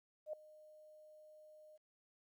sine tone with ADSR envelope, 614 Hz, D#5, 23 cents flat, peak -38 dBFS, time 0.26-1.78 s, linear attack 72 ms, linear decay 3 ms, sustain -20 dB, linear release 22 ms, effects 13-bit

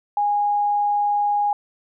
sine tone, 823 Hz, G#5, 16 cents flat, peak -17 dBFS, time 0.17-1.53 s, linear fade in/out 2 ms, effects none

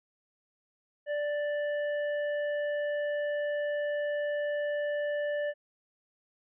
harmonic tone, 587.3 Hz, D5, in tune, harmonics 1 / 3 / 5, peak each -29 / -38 / -51 dBFS, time 1.06-5.54 s, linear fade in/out 50 ms, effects none

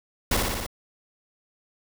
pink noise with echo, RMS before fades -22 dBFS, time 0.31-0.37 s, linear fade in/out 5 ms, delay 59 ms, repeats 5, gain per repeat -2 dB, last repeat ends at 0.665 s, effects none

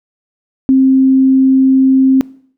sine tone, 264.6 Hz, C4, 20 cents sharp, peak -5 dBFS, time 0.69-2.21 s, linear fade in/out 0 ms, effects noise-tail reverb RT60 0.6 s tail -22 dB re dry

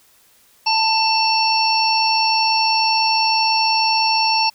harmonic tone with a mistuned harmonic, 889 Hz, A5, 18 cents sharp, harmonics 1 / 3 / 5 / 6, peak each -17 / -22 / -22 / -20 dBFS, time 0.66-4.5 s, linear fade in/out 10 ms, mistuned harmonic 6, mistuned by +42 cents, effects white hiss -54 dBFS RMS until 4.54 s

